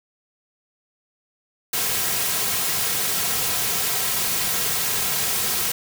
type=noise with comb filter; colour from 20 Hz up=white; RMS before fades=-23 dBFS; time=1.73-5.72 s; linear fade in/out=5 ms; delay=3.4 ms; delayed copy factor=-0.5; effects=none